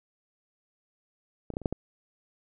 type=clicks; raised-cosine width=2 ms; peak=-21 / -29 / -16 / -29 / -12 / -17 dBFS; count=6; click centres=1.503 / 1.538 / 1.569 / 1.617 / 1.658 / 1.726 s; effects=none